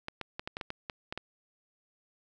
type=clicks; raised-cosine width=0.3 ms; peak=-20 dBFS; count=10; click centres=0.084 / 0.213 / 0.395 / 0.475 / 0.569 / 0.612 / 0.704 / 0.898 / 1.125 / 1.176 s; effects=none